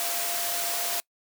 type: tone in noise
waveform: sine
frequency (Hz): 692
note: F5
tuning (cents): -16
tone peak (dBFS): -36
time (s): 0-1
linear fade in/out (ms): 0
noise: white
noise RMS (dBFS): -29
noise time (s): 0-1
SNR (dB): -10
effects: noise-tail reverb RT60 0.1 s tail -25 dB re dry + high-pass 400 Hz 12 dB/octave